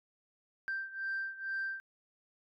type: beating tone pair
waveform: sine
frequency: 1569 / 1571.2 Hz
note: G6 / G6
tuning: +1 / +4 cents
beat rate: 2.2 Hz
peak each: -36 / -39 dBFS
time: 0.68-1.8 s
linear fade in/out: 0 ms
effects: tanh soft clip ceiling -30 dBFS